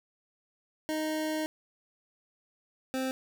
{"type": "tone pair in turn", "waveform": "25% pulse", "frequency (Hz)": [311.1, 261.6], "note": ["D#4", "C4"], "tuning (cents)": [0, 0], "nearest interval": "minor third", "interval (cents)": 300, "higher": "first", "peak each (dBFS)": -26, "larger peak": "neither", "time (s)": [[0.89, 1.46], [2.94, 3.11]], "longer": "first", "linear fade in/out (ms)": 0, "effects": []}